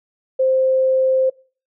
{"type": "tone", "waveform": "sine", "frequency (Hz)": 523.3, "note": "C5", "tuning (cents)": 0, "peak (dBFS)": -13, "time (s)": [0.39, 1.3], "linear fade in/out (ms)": 10, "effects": ["noise-tail reverb RT60 0.4 s tail -24 dB re dry"]}